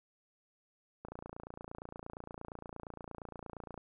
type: click train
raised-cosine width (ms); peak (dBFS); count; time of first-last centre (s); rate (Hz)
1; -30; 79; 1.05-3.777; 28.6
effects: none